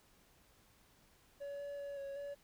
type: tone with pitch steps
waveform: triangle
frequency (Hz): 566 / 570 / 566 / 554 / 569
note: C#5 / C#5 / C#5 / C#5 / C#5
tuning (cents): +36 / +48 / +36 / -1 / +45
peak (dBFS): -40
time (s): 1.4-2.35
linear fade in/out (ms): 20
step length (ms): 190
effects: pink hiss -68 dBFS RMS until 2.43 s